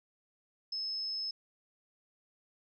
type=tone; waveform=sine; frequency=5200 Hz; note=E8; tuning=24 cents flat; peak=-34 dBFS; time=0.72-1.31 s; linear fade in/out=5 ms; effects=none